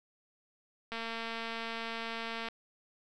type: click train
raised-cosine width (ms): 0.3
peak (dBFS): -23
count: 358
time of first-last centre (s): 0.92-2.486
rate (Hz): 228
effects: none